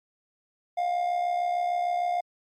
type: tone with amplitude modulation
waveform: triangle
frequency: 707 Hz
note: F5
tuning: 21 cents sharp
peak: -20 dBFS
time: 0.77-2.21 s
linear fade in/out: 10 ms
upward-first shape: sine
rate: 66.6 Hz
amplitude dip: 55%
effects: Opus 48 kbps